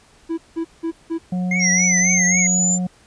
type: tone bursts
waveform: triangle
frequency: 329.6 Hz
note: E4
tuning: in tune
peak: -18 dBFS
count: 4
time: 0.29-1.186 s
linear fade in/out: 20 ms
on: 89 ms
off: 180 ms
type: harmonic tone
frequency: 181.4 Hz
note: F#3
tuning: 34 cents flat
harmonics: 1 / 3 / 4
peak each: -19 / -37 / -36 dBFS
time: 1.32-2.87 s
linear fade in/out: 5 ms
type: tone with vibrato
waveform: triangle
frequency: 2093 Hz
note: C7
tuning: in tune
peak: -17 dBFS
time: 1.51-2.47 s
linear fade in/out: 5 ms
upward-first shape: triangle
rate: 3.7 Hz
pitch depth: 140 cents each way
type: exponential sweep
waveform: sine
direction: up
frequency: 5588 to 7210 Hz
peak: -16 dBFS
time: 1.59-2.79 s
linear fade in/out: 50 ms
effects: pink hiss -52 dBFS RMS until 3.06 s + resampled to 22050 Hz